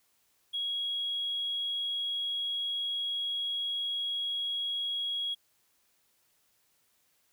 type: tone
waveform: triangle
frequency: 3313 Hz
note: G#7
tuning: 5 cents flat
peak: -27 dBFS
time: 0.53-5.35 s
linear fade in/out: 20 ms
effects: tanh soft clip ceiling -28 dBFS + white hiss -71 dBFS RMS until 7.32 s